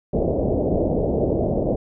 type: low-pass noise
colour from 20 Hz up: white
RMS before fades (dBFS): -21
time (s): 0.13-1.76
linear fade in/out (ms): 5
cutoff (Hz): 640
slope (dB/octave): 48
effects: none